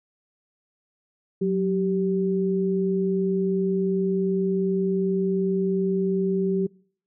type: tone pair together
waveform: sine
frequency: 185 / 387.7 Hz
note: F#3 / G4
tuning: 0 / -19 cents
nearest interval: octave + minor second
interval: 1281 cents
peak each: -23 dBFS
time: 1.41-6.67 s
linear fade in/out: 10 ms
effects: noise-tail reverb RT60 0.6 s tail -26 dB re dry